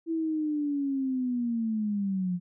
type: linear sweep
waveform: sine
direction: down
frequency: 331.2 to 174.61 Hz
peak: -26 dBFS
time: 0.06-2.4 s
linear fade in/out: 50 ms
effects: none